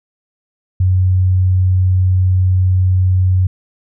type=tone; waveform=sine; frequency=92.5 Hz; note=F#2; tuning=in tune; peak=-9 dBFS; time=0.8-3.47 s; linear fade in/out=5 ms; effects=none